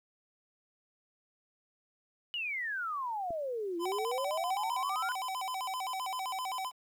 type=exponential two-way sweep; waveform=sine; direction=down then up; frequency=2960 to 333.5 to 1481 Hz; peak=-33 dBFS; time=2.34-5.12 s; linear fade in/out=0 ms; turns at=3.78 s
type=clicks; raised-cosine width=2 ms; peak=-31 / -41 dBFS; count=2; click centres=3.306 / 3.309 s
type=tone with vibrato; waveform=square; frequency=880 Hz; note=A5; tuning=in tune; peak=-35 dBFS; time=3.79-6.72 s; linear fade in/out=50 ms; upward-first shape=square; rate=7.7 Hz; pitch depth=250 cents each way
effects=11-bit